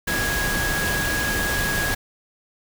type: tone in noise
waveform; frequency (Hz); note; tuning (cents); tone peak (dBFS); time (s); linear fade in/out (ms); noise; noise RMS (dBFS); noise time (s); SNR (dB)
sine; 1654; G#6; -8; -24; 0.07-1.95; 10; pink; -25; 0.07-1.95; -2
effects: none